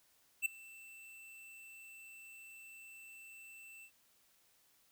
square tone with ADSR envelope, 2668 Hz, E7, 20 cents sharp, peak -29 dBFS, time 0.42-3.91 s, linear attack 37 ms, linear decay 6 ms, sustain -24 dB, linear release 74 ms, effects white hiss -71 dBFS RMS until 4.91 s

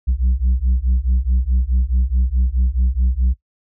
sine beating tone pair, 60.2 / 64.9 Hz, B1 / C2, -44 / -13 cents, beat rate 4.7 Hz, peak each -15 dBFS, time 0.07-3.34 s, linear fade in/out 20 ms, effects noise-tail reverb RT60 0.1 s tail -18 dB re dry + tanh soft clip ceiling -11 dBFS

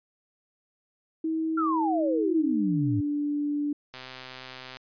sine tone with pitch glide, 320.5 to 292.2 Hz, E4 to D4, -49 to -9 cents, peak -25 dBFS, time 1.24-3.73 s, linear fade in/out 5 ms, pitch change -160 cents, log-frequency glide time 2.35-2.76 s
sine exponential sweep, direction down, 1396.9 to 101.3 Hz, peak -25 dBFS, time 1.57-3.01 s, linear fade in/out 10 ms
click train, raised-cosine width 0.2 ms, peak -23 dBFS, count 108, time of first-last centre 3.94-4.769 s, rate 129 Hz
effects resampled to 11025 Hz

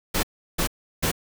pink noise bursts, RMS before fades -23 dBFS, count 3, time 0.14-1.116 s, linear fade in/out 10 ms, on 92 ms, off 350 ms, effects none

